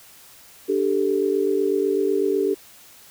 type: chord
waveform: sine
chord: D suspended fourth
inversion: none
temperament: equal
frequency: 293.7 / 392 / 440 Hz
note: D4 / G4 / A4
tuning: 0 / 0 / 0 cents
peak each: -26 / -20 / -24 dBFS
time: 0.68-2.55 s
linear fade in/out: 20 ms
effects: white hiss -48 dBFS RMS until 3.1 s